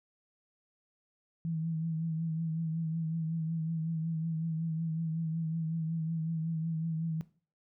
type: tone with vibrato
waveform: sine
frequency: 162.1 Hz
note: E3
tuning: 29 cents flat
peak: -31 dBFS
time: 1.45-7.21 s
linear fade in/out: 0 ms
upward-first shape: triangle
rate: 5.4 Hz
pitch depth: 52 cents each way
effects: noise-tail reverb RT60 0.4 s tail -17 dB re dry